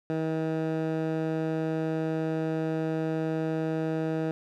15% pulse tone with band-pass filter, 159.5 Hz, D#3, 43 cents sharp, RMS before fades -29 dBFS, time 0.1-4.31 s, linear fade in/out 0 ms, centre 340 Hz, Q 0.52, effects none

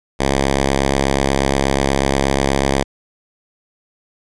5% pulse tone with vibrato, 68.3 Hz, C#2, 25 cents flat, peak -3 dBFS, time 0.19-2.84 s, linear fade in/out 20 ms, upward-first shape square, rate 17 Hz, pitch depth 19 cents each way, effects resampled to 22050 Hz

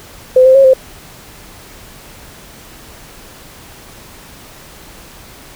sine tone with pitch steps, 512 / 522 / 543 / 523 Hz, C5 / C5 / C#5 / C5, -38 / -4 / -36 / -1 cents, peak -3 dBFS, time 0.36-0.736 s, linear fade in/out 5 ms, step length 94 ms, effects pink hiss -37 dBFS RMS until 5.55 s

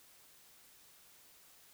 silence, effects white hiss -62 dBFS RMS until 1.73 s

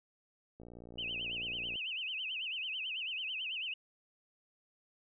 click train, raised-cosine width 2 ms, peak -38 dBFS, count 69, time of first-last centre 0.6-1.756 s, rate 58.8 Hz
sine tone with vibrato, 2794 Hz, F7, in tune, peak -36 dBFS, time 0.98-3.74 s, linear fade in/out 5 ms, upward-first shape sine, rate 9.1 Hz, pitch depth 190 cents each way
effects none

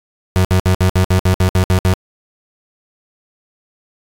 35% pulse tone bursts, 92.5 Hz, F#2, in tune, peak -8 dBFS, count 11, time 0.36-1.937 s, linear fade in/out 0 ms, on 87 ms, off 62 ms, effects AAC 64 kbps

